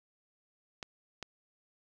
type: clicks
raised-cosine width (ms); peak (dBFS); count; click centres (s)
0.2; -22; 2; 0.828 / 1.227
effects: none